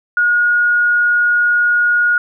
sine tone, 1441 Hz, F#6, 46 cents flat, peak -10 dBFS, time 0.17-2.18 s, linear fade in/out 2 ms, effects none

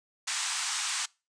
white band-pass noise, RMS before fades -32 dBFS, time 0.27-1.06 s, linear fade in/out 10 ms, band 840 to 8900 Hz, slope 48 dB/octave, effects noise-tail reverb RT60 0.3 s tail -25 dB re dry + resampled to 22050 Hz

